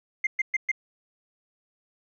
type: tone bursts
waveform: sine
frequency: 2099 Hz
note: C7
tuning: 5 cents sharp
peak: -20 dBFS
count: 4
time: 0.24-0.716 s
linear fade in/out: 5 ms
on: 29 ms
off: 120 ms
effects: tanh soft clip ceiling -18 dBFS